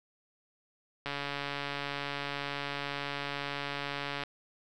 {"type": "click train", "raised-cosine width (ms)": 0.3, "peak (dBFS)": -19, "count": 452, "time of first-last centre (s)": [1.06, 4.236], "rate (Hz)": 142, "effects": []}